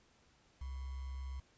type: tone with sample-and-hold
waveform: sine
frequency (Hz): 66.3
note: C2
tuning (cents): +23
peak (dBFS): -40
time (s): 0.61-1.4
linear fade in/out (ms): 5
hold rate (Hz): 1050
effects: pink hiss -69 dBFS RMS until 1.57 s + resampled to 16000 Hz